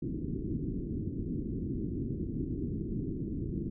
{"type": "low-pass noise", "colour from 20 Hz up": "white", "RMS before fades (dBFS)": -35, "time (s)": [0.02, 3.7], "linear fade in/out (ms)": 10, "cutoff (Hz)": 350, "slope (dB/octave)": 48, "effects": []}